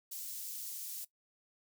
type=high-pass noise; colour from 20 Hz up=white; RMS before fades=-43 dBFS; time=0.11-1.05 s; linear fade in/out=10 ms; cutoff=5800 Hz; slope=12 dB/octave; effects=noise-tail reverb RT60 0.1 s tail -18 dB re dry